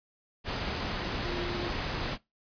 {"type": "tone in noise", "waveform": "sine", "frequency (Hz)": 350.7, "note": "F4", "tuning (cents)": 7, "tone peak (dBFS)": -36, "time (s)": [1.22, 1.72], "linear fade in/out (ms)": 50, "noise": "pink", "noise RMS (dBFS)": -33, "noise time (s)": [0.44, 2.18], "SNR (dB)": -6, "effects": ["noise-tail reverb RT60 0.2 s tail -21 dB re dry", "resampled to 11025 Hz"]}